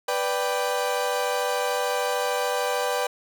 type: chord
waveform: 30% pulse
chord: G major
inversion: first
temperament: equal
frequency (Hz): 493.9 / 587.3 / 784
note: B4 / D5 / G5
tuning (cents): 0 / 0 / 0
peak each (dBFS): -24 / -26 / -26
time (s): 0.08-3.07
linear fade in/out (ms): 5
effects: none